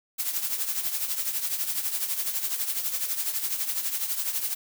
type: noise with tremolo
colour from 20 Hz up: blue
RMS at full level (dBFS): -26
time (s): 0.18-4.55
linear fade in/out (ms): 20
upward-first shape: triangle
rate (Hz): 12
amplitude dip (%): 70
effects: none